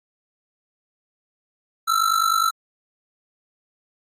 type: ring-modulated tone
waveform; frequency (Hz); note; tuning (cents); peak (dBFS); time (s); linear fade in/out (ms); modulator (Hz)
square; 1331; E6; +16; -15; 1.87-2.51; 20; 24.9
effects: AAC 64 kbps